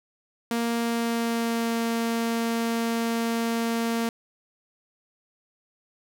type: tone with pitch glide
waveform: sawtooth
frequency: 233.1 to 230.4 Hz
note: A#3 to A#3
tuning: 0 to -20 cents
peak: -20 dBFS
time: 0.51-4.09 s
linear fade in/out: 2 ms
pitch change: -20 cents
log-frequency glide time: 0.79-1.75 s
effects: none